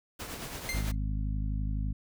pink noise with tremolo, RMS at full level -38 dBFS, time 0.19-0.92 s, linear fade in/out 10 ms, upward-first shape triangle, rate 9 Hz, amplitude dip 50%
sawtooth tone with exponential decay, 2093 Hz, C7, in tune, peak -26 dBFS, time 0.69-0.95 s, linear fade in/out 0 ms, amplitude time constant 55 ms
harmonic tone, 51.91 Hz, G#1, in tune, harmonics 1 / 2 / 3 / 4 / 5, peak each -30 / -36 / -40 / -42 / -44 dBFS, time 0.73-1.93 s, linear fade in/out 10 ms
effects none

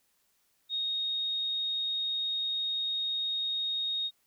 sine tone, 3729 Hz, A#7, in tune, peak -29 dBFS, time 0.69-4.11 s, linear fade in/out 50 ms, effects white hiss -72 dBFS RMS until 4.26 s

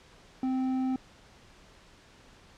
sine tone with hard clipping, 260 Hz, C4, 11 cents flat, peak -28 dBFS, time 0.43-0.96 s, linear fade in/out 2 ms, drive 6 dB, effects pink hiss -56 dBFS RMS until 2.57 s + low-pass 6000 Hz 12 dB/octave

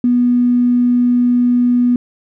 triangle tone with tanh clipping, 244.4 Hz, B3, 18 cents flat, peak -9 dBFS, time 0.04-1.96 s, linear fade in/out 2 ms, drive 3 dB, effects none

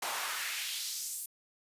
pink noise with high-pass filter sweep, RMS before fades -37 dBFS, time 0.02-1.26 s, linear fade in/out 5 ms, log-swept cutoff 690 to 9800 Hz, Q 1.6, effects resampled to 32000 Hz

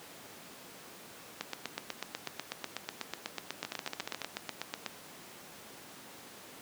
two click trains, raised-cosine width 0.2 ms, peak -18 / -17 dBFS, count 9 / 29, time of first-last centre 3.65-4.217 / 1.41-4.863 s, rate 14.1 / 8.11 Hz, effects pink hiss -50 dBFS RMS until 6.61 s + high-pass 200 Hz 12 dB/octave

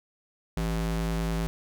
square ring-modulated tone, 110 Hz, A2, in tune, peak -24 dBFS, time 0.57-1.47 s, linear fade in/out 0 ms, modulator 57.4 Hz, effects none

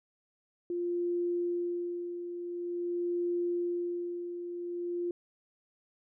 sine tone with tremolo, 349.2 Hz, F4, in tune, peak -28 dBFS, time 0.7-5.11 s, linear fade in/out 2 ms, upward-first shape sine, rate 0.47 Hz, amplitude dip 60%, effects none

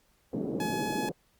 white band-pass noise, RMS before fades -33 dBFS, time 0.33-1.12 s, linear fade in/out 2 ms, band 150 to 420 Hz, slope 24 dB/octave
sawtooth tone, 847 Hz, G#5, 34 cents sharp, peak -29 dBFS, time 0.6-1.09 s, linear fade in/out 2 ms
effects pink hiss -68 dBFS RMS until 1.39 s + Opus 48 kbps

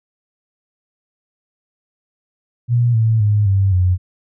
sine tone with pitch steps, 120 / 111.96 / 104.47 / 97.47 / 90.94 Hz, B2 / A2 / G#2 / G2 / F#2, -49 / +31 / +11 / -9 / -29 cents, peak -11 dBFS, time 2.68-3.98 s, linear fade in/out 50 ms, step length 260 ms, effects none

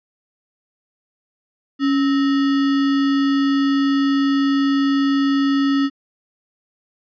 sine tone with sample-and-hold, 277.2 Hz, C#4, in tune, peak -14 dBFS, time 1.79-5.9 s, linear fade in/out 50 ms, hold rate 1575 Hz, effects resampled to 11025 Hz

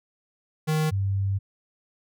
square / sine tone pair in turn, 155.56 / 97.99 Hz, D#3 / G2, 0 / 0 cents, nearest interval minor sixth, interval 800 cents, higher first, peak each -22 dBFS, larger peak neither, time 0.67-0.91 / 0.91-1.39 s, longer second, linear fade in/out 20 ms, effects none

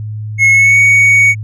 triangle tone with pitch glide, 2176 to 2235 Hz, C#7 to C#7, -33 to +14 cents, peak -3 dBFS, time 0.38-1.35 s, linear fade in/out 50 ms, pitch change +47 cents, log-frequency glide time 0.51-0.79 s, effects added 107 Hz sine -19 dBFS peak until 1.43 s + resampled to 24000 Hz

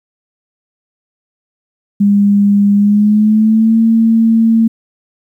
sine tone with pitch glide, 202.4 to 225.9 Hz, G#3 to A3, -44 to +46 cents, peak -6 dBFS, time 2-4.68 s, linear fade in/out 10 ms, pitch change +190 cents, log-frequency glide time 2.74-3.78 s, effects 8-bit

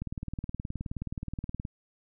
click train, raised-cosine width 5 ms, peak -22 dBFS, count 32, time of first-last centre 0.02-1.652 s, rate 19 Hz, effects none

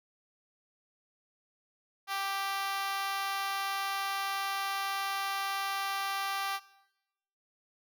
5% pulse tone with high-pass filter, 392.4 Hz, G4, 2 cents sharp, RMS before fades -34 dBFS, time 2.07-6.6 s, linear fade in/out 50 ms, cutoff 930 Hz, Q 7.9, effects noise-tail reverb RT60 0.9 s tail -19 dB re dry

